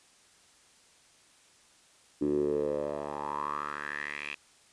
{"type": "tone with band-pass filter sweep", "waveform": "10% pulse", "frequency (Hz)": 73.2, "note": "D2", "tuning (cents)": -5, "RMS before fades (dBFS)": -33, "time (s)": [2.21, 4.35], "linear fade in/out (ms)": 10, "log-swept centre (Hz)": [310, 2600], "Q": 5.7, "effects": ["white hiss -61 dBFS RMS until 4.72 s", "resampled to 22050 Hz"]}